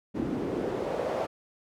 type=noise with band-pass filter sweep; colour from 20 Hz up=pink; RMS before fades=-31 dBFS; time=0.14-1.27 s; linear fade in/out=20 ms; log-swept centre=250 to 650 Hz; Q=2.5; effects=none